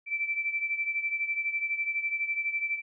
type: beating tone pair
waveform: sine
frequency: 2328 / 2340 Hz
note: D7 / D7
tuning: -16 / -7 cents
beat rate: 12 Hz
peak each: -29 / -34 dBFS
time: 0.06-2.82 s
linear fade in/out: 50 ms
effects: none